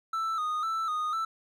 triangle tone with vibrato, 1280 Hz, D#6, 49 cents sharp, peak -26 dBFS, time 0.13-1.25 s, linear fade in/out 5 ms, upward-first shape square, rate 2 Hz, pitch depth 59 cents each way, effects none

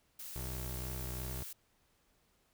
blue noise, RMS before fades -46 dBFS, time 0.19-1.53 s, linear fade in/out 5 ms
25% pulse tone with vibrato, 63.1 Hz, B1, 38 cents sharp, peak -36 dBFS, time 0.36-1.43 s, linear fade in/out 0 ms, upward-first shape sine, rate 2.3 Hz, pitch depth 18 cents each way
effects pink hiss -73 dBFS RMS until 2.53 s

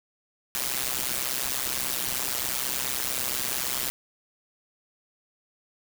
white noise with amplitude modulation, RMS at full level -25 dBFS, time 0.55-3.9 s, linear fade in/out 0 ms, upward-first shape sine, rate 129 Hz, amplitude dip 95%, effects none

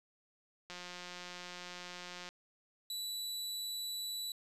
click train, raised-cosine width 0.2 ms, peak -29 dBFS, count 284, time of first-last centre 0.7-2.29 s, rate 178 Hz
sawtooth tone, 3951 Hz, B7, in tune, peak -35 dBFS, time 2.9-4.32 s, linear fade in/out 2 ms
effects resampled to 32000 Hz

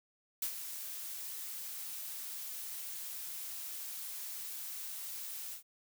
blue noise with ADSR envelope, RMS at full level -34 dBFS, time 0.42-5.63 s, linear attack 4 ms, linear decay 85 ms, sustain -9 dB, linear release 110 ms, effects none

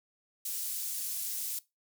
pink high-pass noise, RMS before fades -36 dBFS, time 0.45-1.59 s, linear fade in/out 5 ms, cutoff 8400 Hz, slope 12 dB/octave, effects noise-tail reverb RT60 0.2 s tail -19 dB re dry

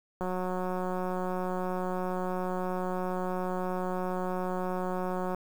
click train, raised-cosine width 1 ms, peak -20 dBFS, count 941, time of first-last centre 0.21-5.347 s, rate 183 Hz, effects 8-bit

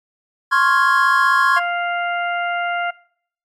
triangle chord, Db major seventh, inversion third, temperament equal with one note detuned, 1053.2 / 1108.7 / 1396.9 / 1661.2 Hz, C6 / Db6 / F6 / Ab6, +11 / 0 / 0 / 0 cents, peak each -15 / -17 / -17 / -15 dBFS, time 0.51-1.6 s, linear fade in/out 20 ms
harmonic tone, 698.5 Hz, F5, in tune, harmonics 1 / 2 / 3 / 4, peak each -21 / -23 / -28 / -33 dBFS, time 1.56-2.91 s, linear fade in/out 10 ms
effects noise-tail reverb RT60 0.6 s tail -22 dB re dry + MP3 96 kbps

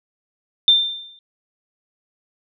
sine tone with exponential decay, 3585 Hz, A7, 32 cents sharp, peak -7 dBFS, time 0.68-1.19 s, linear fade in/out 1 ms, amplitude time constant 110 ms, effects none

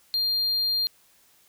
triangle tone, 4200 Hz, C8, 6 cents sharp, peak -21 dBFS, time 0.14-0.87 s, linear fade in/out 0 ms, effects white hiss -60 dBFS RMS until 1.48 s

